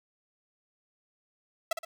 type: tone with echo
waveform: sawtooth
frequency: 659.3 Hz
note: E5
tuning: in tune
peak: -22 dBFS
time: 1.71-1.73 s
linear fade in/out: 5 ms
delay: 60 ms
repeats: 2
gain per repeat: -7 dB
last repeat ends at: 1.85 s
effects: none